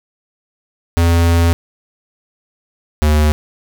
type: tone pair in turn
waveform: square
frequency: 84.6 / 75.78 Hz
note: E2 / D#2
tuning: +45 / -45 cents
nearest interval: major second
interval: 190 cents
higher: first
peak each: -10 dBFS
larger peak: neither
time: 0.97-1.53 / 3.02-3.32 s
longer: first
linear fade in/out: 0 ms
effects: none